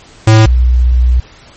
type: tone pair in turn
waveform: square / sine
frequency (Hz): 110 / 61.45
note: A2 / B1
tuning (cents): 0 / -8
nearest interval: minor seventh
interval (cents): 1008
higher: first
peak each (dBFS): -3 / -5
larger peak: first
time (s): 0.27-0.46 / 0.46-1.2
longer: second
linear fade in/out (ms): 5
effects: pink hiss -39 dBFS RMS until 1.56 s + MP3 32 kbps